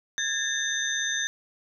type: tone cluster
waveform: sine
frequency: 1657 / 1794 / 3635 / 6150 Hz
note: G#6 / A6 / A#7 / G8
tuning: -4 / +33 / -44 / -34 cents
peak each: -31 dBFS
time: 0.18-1.27 s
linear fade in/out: 0 ms
effects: none